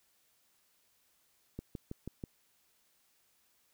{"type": "click train", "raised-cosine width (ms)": 3, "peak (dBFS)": -27, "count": 5, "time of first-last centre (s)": [1.59, 2.238], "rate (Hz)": 6.17, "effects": ["white hiss -72 dBFS RMS until 3.73 s"]}